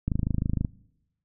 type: click train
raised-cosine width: 5 ms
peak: -13 dBFS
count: 16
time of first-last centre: 0.08-0.648 s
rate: 26.4 Hz
effects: noise-tail reverb RT60 0.9 s tail -23 dB re dry